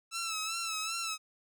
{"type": "tone with vibrato", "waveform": "10% pulse", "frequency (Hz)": 1318.5, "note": "E6", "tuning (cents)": 0, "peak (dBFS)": -25, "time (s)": [0.11, 1.18], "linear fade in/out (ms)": 50, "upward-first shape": "sine", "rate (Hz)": 2.6, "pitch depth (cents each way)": 58, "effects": []}